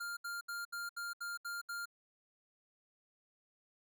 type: tone bursts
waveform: square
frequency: 1400 Hz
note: F6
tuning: 4 cents sharp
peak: -40 dBFS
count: 8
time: 0-1.857 s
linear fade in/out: 10 ms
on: 170 ms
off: 71 ms
effects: none